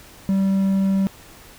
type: tone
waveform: triangle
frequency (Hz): 193.8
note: G3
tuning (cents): -20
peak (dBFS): -14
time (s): 0.29-1.07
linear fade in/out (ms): 0
effects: pink hiss -45 dBFS RMS until 1.58 s